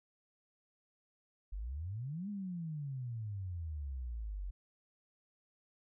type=exponential two-way sweep; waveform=sine; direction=up then down; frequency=44.69 to 209.8 to 44.69 Hz; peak=-38 dBFS; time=1.52-4.51 s; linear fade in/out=10 ms; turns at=2.29 s; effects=none